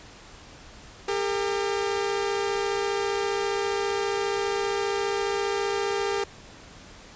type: tone pair together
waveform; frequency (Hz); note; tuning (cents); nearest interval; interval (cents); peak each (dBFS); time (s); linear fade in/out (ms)
sawtooth; 400.4 / 455.3; G4 / A#4; +37 / -41; major second; 222; -22 / -26; 1.08-6.24; 5
effects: pink hiss -47 dBFS RMS until 7.15 s + resampled to 16000 Hz